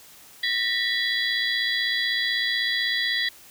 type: tone cluster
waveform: sine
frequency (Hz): 1835 / 1951 / 3363 / 3952 / 4750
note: A#6 / B6 / G#7 / B7 / D8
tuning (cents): -28 / -22 / +21 / 0 / +19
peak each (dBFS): -30 / -26 / -27 / -30 / -34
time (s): 0.43-3.29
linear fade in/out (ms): 5
effects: white hiss -49 dBFS RMS until 3.5 s